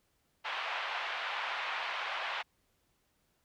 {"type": "band-pass noise", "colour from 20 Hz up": "pink", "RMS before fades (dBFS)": -37, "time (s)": [0.44, 2.43], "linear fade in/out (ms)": 20, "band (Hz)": [760, 3300], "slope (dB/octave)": 24, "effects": ["pink hiss -75 dBFS RMS until 3.44 s"]}